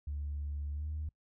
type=tone with pitch glide; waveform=sine; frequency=72.6 to 76.43 Hz; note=D2 to D#2; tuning=-19 to -30 cents; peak=-34 dBFS; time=0.07-1.09 s; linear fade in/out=5 ms; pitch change=+89 cents; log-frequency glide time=0.73-0.87 s; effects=noise-tail reverb RT60 0.1 s tail -26 dB re dry + tanh soft clip ceiling -31 dBFS